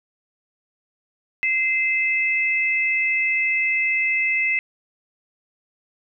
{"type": "tone pair together", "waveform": "sine", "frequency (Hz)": [2073, 2608], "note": ["C7", "E7"], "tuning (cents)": [-17, -19], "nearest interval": "major third", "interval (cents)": 398, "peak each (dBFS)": [-20, -22], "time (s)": [1.43, 4.59], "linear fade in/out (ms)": 0, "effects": []}